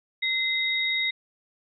sine tone pair together, 2064 / 3759 Hz, C7 / A#7, -24 / +14 cents, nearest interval minor seventh, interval 1038 cents, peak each -25 / -27 dBFS, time 0.22-1.11 s, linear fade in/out 10 ms, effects none

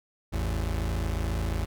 35% pulse tone pair together, 54.21 / 82.41 Hz, A1 / E2, -25 / 0 cents, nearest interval perfect fifth, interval 725 cents, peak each -27 / -29 dBFS, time 0.32-1.66 s, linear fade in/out 20 ms, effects none

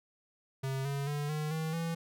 square tone with pitch steps, 134.1 / 139.96 / 146.07 / 152.45 / 159.1 / 166.05 Hz, C3 / C#3 / D3 / D#3 / D#3 / E3, +43 / +17 / -9 / -35 / +39 / +13 cents, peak -33 dBFS, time 0.63-1.95 s, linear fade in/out 10 ms, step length 220 ms, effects none

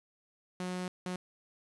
sawtooth tone bursts at uneven times, 181.8 Hz, F#3, 30 cents flat, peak -31 dBFS, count 2, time 0.6-0.88 / 1.06-1.16 s, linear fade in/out 2 ms, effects resampled to 24000 Hz + 10-bit

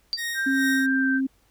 sine tone with exponential decay, 4658 Hz, D8, 15 cents flat, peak -19 dBFS, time 0.13-0.25 s, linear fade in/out 0 ms, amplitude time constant 25 ms
sawtooth tone with tremolo, 1864.7 Hz, A#6, in tune, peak -23 dBFS, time 0.17-0.87 s, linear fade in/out 20 ms, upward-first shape sine, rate 2.4 Hz, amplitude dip 75%
sine tone with vibrato, 1571 Hz, G6, 3 cents sharp, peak -23 dBFS, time 0.34-1.21 s, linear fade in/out 50 ms, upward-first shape sine, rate 2.2 Hz, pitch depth 11 cents each way
sine tone with pitch glide, 270 to 266.6 Hz, C#4 to C4, -45 to +33 cents, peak -21 dBFS, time 0.46-1.27 s, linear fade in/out 10 ms, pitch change -22 cents, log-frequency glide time 0.59-0.89 s
effects added 50 Hz sine -64 dBFS peak until 1.5 s + pink hiss -64 dBFS RMS until 1.5 s

